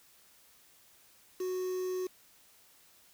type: tone with quantisation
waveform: triangle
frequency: 368.9 Hz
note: F#4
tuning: 5 cents flat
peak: -30 dBFS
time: 1.4-2.07 s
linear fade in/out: 5 ms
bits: 8
effects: white hiss -62 dBFS RMS until 3.13 s